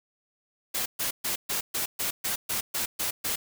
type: noise bursts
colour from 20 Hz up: white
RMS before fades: -29 dBFS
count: 11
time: 0.74-3.36 s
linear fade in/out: 10 ms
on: 120 ms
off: 130 ms
effects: none